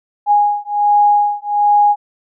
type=beating tone pair; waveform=sine; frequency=825 / 826.3 Hz; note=G#5 / G#5; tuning=-12 / -9 cents; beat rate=1.3 Hz; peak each=-13 dBFS; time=0.26-1.96 s; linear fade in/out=50 ms; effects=none